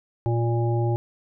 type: harmonic tone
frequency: 117.2 Hz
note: A#2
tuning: 10 cents sharp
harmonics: 1 / 3 / 5 / 7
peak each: -21 / -27 / -34 / -32 dBFS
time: 0.26-0.96 s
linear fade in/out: 0 ms
effects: none